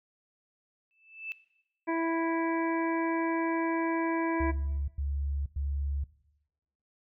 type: tone with exponential growth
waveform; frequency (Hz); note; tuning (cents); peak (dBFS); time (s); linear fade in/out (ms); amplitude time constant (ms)
sine; 2637; E7; 0; -32; 0.91-1.32; 0; 87
type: harmonic tone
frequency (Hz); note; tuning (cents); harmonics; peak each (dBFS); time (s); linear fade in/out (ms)
329.6; E4; 0; 1 / 2 / 3 / 5 / 6 / 7; -29 / -35 / -34 / -40 / -43 / -42; 1.87-4.52; 20
type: tone bursts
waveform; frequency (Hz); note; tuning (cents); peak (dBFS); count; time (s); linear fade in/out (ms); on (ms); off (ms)
sine; 70.5; C#2; +30; -29; 3; 4.4-6.04; 5; 480; 100
effects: noise-tail reverb RT60 0.9 s tail -18 dB re dry